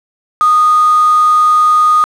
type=tone with quantisation; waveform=sine; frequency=1235 Hz; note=D#6; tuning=13 cents flat; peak=-6 dBFS; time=0.41-2.04 s; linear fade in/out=0 ms; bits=3; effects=low-pass 6000 Hz 12 dB/octave